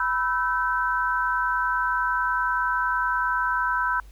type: chord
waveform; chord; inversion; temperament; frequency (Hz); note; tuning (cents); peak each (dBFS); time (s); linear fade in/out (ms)
sine; E minor; second; equal with one note detuned; 987.8 / 1318.5 / 1538.4; B5 / E6 / G6; 0 / 0 / -33; -25 / -28 / -25; 0-4; 2
effects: added 50 Hz sine -43 dBFS peak until 4.11 s + pink hiss -58 dBFS RMS until 4.11 s